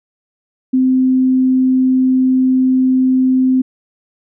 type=tone; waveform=sine; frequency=258.6 Hz; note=C4; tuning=20 cents flat; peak=-9 dBFS; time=0.73-3.62 s; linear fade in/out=10 ms; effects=none